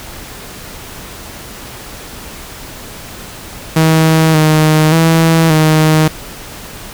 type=tone with pitch steps; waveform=sawtooth; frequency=159.8 / 155.3 / 163.3 / 156.2 Hz; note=D#3 / D#3 / E3 / D#3; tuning=+47 / -3 / -16 / +7 cents; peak=-3 dBFS; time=3.76-6.08 s; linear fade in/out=5 ms; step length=580 ms; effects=pink hiss -30 dBFS RMS until 6.93 s